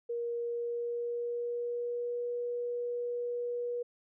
sine tone with pitch glide, 472.2 to 482.4 Hz, A#4 to B4, +22 to -41 cents, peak -32 dBFS, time 0.09-3.83 s, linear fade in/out 10 ms, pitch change +37 cents, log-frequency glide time 0.37-2.28 s, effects none

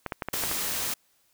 clicks, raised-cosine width 0.5 ms, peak -15 dBFS, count 7, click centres 0.063 / 0.122 / 0.222 / 0.286 / 0.34 / 0.437 / 0.514 s
white noise, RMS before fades -30 dBFS, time 0.33-0.94 s, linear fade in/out 5 ms
effects white hiss -67 dBFS RMS until 1.33 s

